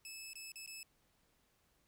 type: tone with dropouts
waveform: 15% pulse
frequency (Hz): 2607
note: E7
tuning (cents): -20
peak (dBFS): -40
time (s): 0.05-0.83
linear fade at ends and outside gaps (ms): 1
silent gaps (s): 0.333-0.355 / 0.519-0.557 / 0.662-0.675
effects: pink hiss -75 dBFS RMS until 1.87 s